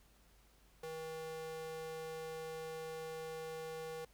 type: tone with high-pass filter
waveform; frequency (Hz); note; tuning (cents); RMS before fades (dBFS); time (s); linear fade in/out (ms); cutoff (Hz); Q
square; 160; D#3; +49; -45; 0.83-4.05; 5; 410; 2.3
effects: added 50 Hz sine -67 dBFS peak until 4.13 s + pink hiss -69 dBFS RMS until 4.13 s